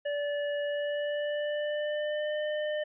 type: tone with pitch glide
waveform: square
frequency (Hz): 580 to 604.3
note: D5 to D5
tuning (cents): -22 to +49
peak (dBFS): -30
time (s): 0.05-2.84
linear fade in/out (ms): 10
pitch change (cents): +71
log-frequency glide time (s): 0.63-2.38
effects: resampled to 8000 Hz